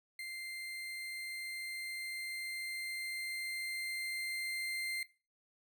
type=tone with level ramp; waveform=35% pulse; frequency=2091 Hz; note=C7; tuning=2 cents flat; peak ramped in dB=-40 to -34 dBFS; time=0.19-5.03 s; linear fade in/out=2 ms; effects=noise-tail reverb RT60 0.3 s tail -17 dB re dry